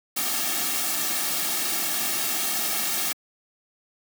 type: noise with comb filter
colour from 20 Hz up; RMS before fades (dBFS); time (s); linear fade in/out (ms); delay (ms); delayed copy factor
white; -26; 0.16-3.13; 10; 2; -0.75
effects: high-pass 200 Hz 12 dB/octave